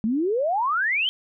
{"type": "exponential sweep", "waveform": "sine", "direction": "up", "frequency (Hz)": [207.7, 3204], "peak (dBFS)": -20, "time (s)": [0.04, 1.09], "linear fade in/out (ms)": 0, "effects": []}